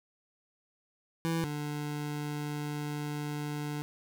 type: tone pair in turn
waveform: 25% pulse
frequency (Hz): 164.81 / 147.98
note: E3 / D3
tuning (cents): 0 / +13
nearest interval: major second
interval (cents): 187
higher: first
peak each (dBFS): -25 / -30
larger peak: first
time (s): 1.25-1.44 / 1.44-3.82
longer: second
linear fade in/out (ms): 0
effects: none